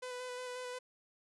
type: tone with vibrato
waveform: sawtooth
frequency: 500 Hz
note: B4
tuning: 21 cents sharp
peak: -37 dBFS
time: 0.02-0.79 s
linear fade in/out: 10 ms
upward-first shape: square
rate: 5.6 Hz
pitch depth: 15 cents each way
effects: resampled to 24000 Hz